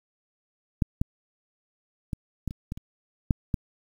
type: clicks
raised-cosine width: 5 ms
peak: -9 / -11 / -17 / -16 / -24 / -19 / -27 / -8 / -12 dBFS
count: 9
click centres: 0.822 / 1.015 / 2.132 / 2.477 / 2.509 / 2.721 / 2.775 / 3.308 / 3.542 s
effects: 8-bit